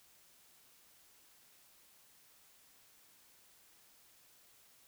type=silence; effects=white hiss -65 dBFS RMS until 4.87 s